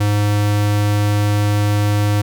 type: tone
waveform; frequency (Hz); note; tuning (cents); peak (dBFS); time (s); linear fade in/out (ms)
square; 103.6; G#2; -4; -14; 0-2.22; 10
effects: none